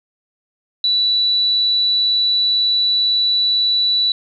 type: tone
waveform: sine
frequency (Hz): 3951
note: B7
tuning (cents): 0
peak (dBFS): -13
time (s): 0.84-4.12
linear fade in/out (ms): 2
effects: none